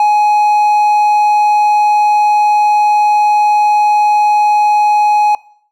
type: tone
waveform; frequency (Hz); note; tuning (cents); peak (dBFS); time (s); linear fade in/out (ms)
triangle; 838; G#5; +15; -5; 0-5.35; 2
effects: noise-tail reverb RT60 0.6 s tail -22 dB re dry